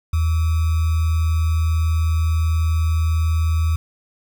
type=tone with sample-and-hold; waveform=sine; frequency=80.7 Hz; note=E2; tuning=36 cents flat; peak=-15 dBFS; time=0.13-3.76 s; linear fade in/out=5 ms; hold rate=1225 Hz; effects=none